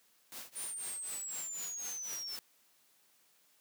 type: noise with tremolo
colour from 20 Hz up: white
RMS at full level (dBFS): -44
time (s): 0.32-2.39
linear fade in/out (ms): 0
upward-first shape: triangle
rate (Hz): 4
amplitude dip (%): 100
type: linear sweep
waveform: sine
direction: down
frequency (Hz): 9300 to 5274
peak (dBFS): -39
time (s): 0.55-2.37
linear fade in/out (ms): 20
effects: white hiss -69 dBFS RMS until 3.6 s + high-pass 150 Hz 12 dB/octave